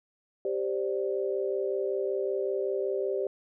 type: chord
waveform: sine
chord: G suspended fourth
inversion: none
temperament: just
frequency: 392 / 522.7 / 588 Hz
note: G4 / C5 / D5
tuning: 0 / -2 / +2 cents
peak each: -29 / -33 / -34 dBFS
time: 0.45-3.27 s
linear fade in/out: 2 ms
effects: none